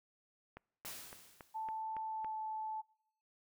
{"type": "click train", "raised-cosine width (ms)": 0.5, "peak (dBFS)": -34, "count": 7, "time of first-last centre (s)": [0.57, 2.246], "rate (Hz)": 3.58}
{"type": "noise with exponential decay", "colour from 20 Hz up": "white", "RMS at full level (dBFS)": -44, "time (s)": [0.85, 1.82], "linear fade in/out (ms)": 5, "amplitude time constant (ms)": 210}
{"type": "tone with pitch glide", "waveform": "sine", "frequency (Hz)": [880, 871.4], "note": ["A5", "A5"], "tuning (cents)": [0, -17], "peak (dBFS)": -38, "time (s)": [1.54, 2.82], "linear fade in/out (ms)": 20, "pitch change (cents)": -17, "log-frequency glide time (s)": [2.03, 2.36]}
{"effects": ["noise-tail reverb RT60 0.9 s tail -26 dB re dry"]}